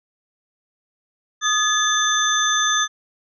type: tone cluster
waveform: sine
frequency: 1240 / 1711 / 3540 / 6170 Hz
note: D#6 / A6 / A7 / G8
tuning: -6 / -49 / +10 / -28 cents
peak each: -22 dBFS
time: 1.41-2.88 s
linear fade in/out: 50 ms
effects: none